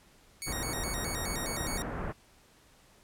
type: tone with vibrato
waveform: 5% pulse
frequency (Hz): 2044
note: C7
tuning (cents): -41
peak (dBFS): -25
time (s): 0.42-1.82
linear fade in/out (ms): 0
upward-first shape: square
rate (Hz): 4.8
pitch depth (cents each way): 150
type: low-pass noise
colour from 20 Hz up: pink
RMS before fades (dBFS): -36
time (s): 0.46-2.13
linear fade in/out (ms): 20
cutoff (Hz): 1700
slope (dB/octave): 24
effects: pink hiss -61 dBFS RMS until 3.03 s + low-pass 12000 Hz 12 dB/octave